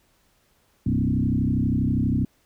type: tone with frequency modulation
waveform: sine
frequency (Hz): 174.61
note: F3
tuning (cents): 0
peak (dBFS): -19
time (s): 0.86-2.25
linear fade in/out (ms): 5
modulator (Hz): 32.4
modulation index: 3.2
effects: pink hiss -64 dBFS RMS until 2.45 s